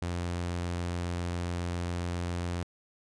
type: tone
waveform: sawtooth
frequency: 87.31 Hz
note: F2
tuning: in tune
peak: -27 dBFS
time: 0.02-2.63 s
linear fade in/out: 0 ms
effects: resampled to 22050 Hz